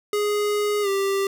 square tone with pitch glide, 415.3 to 392.9 Hz, G#4 to G4, 0 to +4 cents, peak -21 dBFS, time 0.13-1.27 s, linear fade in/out 2 ms, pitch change -96 cents, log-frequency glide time 0.82-0.88 s, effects none

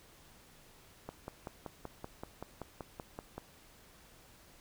click train, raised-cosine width 1 ms, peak -27 dBFS, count 13, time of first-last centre 1.09-3.38 s, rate 5.24 Hz, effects pink hiss -60 dBFS RMS until 4.6 s

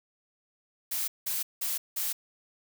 blue noise bursts, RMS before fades -31 dBFS, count 4, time 0.91-2.13 s, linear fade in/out 10 ms, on 170 ms, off 180 ms, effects none

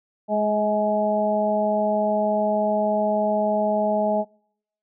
harmonic tone with a mistuned harmonic, 210 Hz, G#3, 19 cents sharp, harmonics 1 / 2 / 3 / 4, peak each -25 / -30 / -21 / -26 dBFS, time 0.28-4.25 s, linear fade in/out 50 ms, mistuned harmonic 3, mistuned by +18 cents, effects noise-tail reverb RT60 0.7 s tail -26 dB re dry

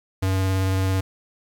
square tone with vibrato, 95 Hz, F#2, 46 cents sharp, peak -20 dBFS, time 0.22-1.01 s, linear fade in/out 10 ms, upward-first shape sine, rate 18 Hz, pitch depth 12 cents each way, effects 9-bit

